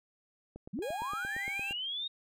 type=click train; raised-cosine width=2 ms; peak=-32 dBFS; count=11; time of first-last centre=0.56-1.709 s; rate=8.7 Hz
type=linear sweep; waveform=sine; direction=up; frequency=159.1 to 3753 Hz; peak=-34 dBFS; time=0.73-2.08 s; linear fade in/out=10 ms
type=tone with pitch glide; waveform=15% pulse; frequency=821 to 796.2 Hz; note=G#5 to G5; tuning=-20 to +27 cents; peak=-36 dBFS; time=0.82-1.73 s; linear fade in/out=5 ms; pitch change=-53 cents; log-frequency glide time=1.06-1.32 s
effects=none